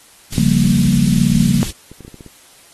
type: band-stop noise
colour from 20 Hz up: pink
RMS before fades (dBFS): -25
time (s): 0.32-1.71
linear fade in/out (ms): 5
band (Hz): 210 to 3100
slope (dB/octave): 12
type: chord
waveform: sine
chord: G half-diminished seventh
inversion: second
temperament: equal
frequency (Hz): 138.59 / 174.61 / 196 / 233.1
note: Db3 / F3 / G3 / Bb3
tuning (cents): 0 / 0 / 0 / 0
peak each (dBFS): -16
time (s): 0.38-1.63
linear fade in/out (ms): 0
type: clicks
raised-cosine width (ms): 3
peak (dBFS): -23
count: 7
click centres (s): 1.916 / 2.007 / 2.049 / 2.08 / 2.143 / 2.208 / 2.263
effects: white hiss -46 dBFS RMS until 2.73 s + AAC 32 kbps